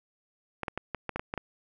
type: clicks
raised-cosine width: 0.5 ms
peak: -17 dBFS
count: 9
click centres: 0.633 / 0.682 / 0.776 / 0.947 / 1.093 / 1.16 / 1.195 / 1.339 / 1.377 s
effects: none